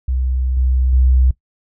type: tone with level steps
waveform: sine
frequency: 63.9 Hz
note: C2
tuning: 40 cents flat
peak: -15 / -12 / -9 dBFS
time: 0.08-1.31 s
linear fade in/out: 5 ms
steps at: 0.57 / 0.93 s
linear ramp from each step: 2 ms
effects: noise-tail reverb RT60 0.1 s tail -19 dB re dry